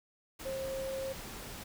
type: tone in noise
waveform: sine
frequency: 534 Hz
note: C5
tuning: 35 cents sharp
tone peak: -35 dBFS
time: 0.45-1.13 s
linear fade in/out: 10 ms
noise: pink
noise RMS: -45 dBFS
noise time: 0.39-1.64 s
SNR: +7 dB
effects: none